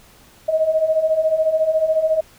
sine beating tone pair, 622.3 / 636.3 Hz, D#5 / D#5, 0 / +39 cents, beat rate 14 Hz, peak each -21 / -16 dBFS, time 0.48-2.21 s, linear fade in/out 10 ms, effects pink hiss -49 dBFS RMS until 2.38 s

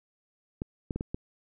clicks, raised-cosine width 3 ms, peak -19 dBFS, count 5, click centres 0.619 / 0.908 / 0.96 / 1.009 / 1.145 s, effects none

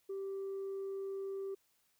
sine tone, 390 Hz, G4, 9 cents flat, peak -36 dBFS, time 0.09-1.55 s, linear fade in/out 10 ms, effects tanh soft clip ceiling -36 dBFS + white hiss -75 dBFS RMS until 1.99 s

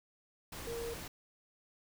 sine tone in noise, 466.2 Hz, A#4, in tune, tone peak -38 dBFS, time 0.67-0.94 s, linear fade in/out 5 ms, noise pink, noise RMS -45 dBFS, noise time 0.52-1.08 s, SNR +4 dB, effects none

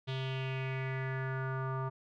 square tone with low-pass filter sweep, 132 Hz, C3, 16 cents sharp, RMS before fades -36 dBFS, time 0.07-1.9 s, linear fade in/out 20 ms, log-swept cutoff 3500 to 1100 Hz, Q 4.1, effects none

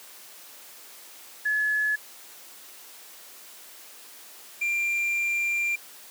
sine / triangle tone pair in turn, 1707 / 2380 Hz, G#6 / D7, +47 / +22 cents, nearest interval tritone, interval 575 cents, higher second, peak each -22 dBFS, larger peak neither, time 1.45-1.96 / 4.61-5.76 s, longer second, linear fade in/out 10 ms, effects white hiss -47 dBFS RMS until 6.1 s + high-pass 300 Hz 12 dB/octave

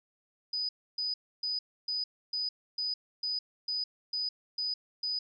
sine tone bursts, 4978 Hz, D#8, in tune, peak -30 dBFS, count 11, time 0.53-5.19 s, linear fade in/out 5 ms, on 160 ms, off 290 ms, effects none

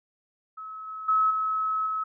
sine tone with level steps, 1289 Hz, E6, 39 cents flat, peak -36 / -34 / -19 / -24 / -26 dBFS, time 0.57-2.04 s, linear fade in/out 10 ms, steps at 0.87 / 1.08 / 1.3 / 1.86 s, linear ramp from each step 10 ms, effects none

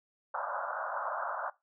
white band-pass noise, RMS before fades -36 dBFS, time 0.34-1.5 s, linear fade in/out 5 ms, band 550 to 1500 Hz, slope 96 dB/octave, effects noise-tail reverb RT60 0.2 s tail -18 dB re dry

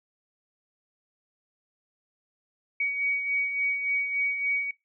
sine beating tone pair, 2254 / 2257.5 Hz, C#7 / C#7, +28 / +31 cents, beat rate 3.5 Hz, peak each -26 / -35 dBFS, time 2.8-4.71 s, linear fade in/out 5 ms, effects noise-tail reverb RT60 0.2 s tail -20 dB re dry

